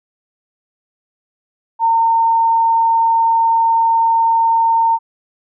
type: tone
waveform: sine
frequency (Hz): 912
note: A#5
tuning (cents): -38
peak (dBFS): -10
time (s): 1.79-4.99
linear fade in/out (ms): 50
effects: none